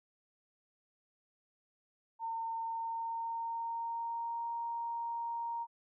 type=tone with pitch glide; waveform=sine; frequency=910 to 932.3 Hz; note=A#5 to A#5; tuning=-42 to 0 cents; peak=-35 dBFS; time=2.19-5.67 s; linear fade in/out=50 ms; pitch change=+42 cents; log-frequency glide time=2.61-4.48 s; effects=none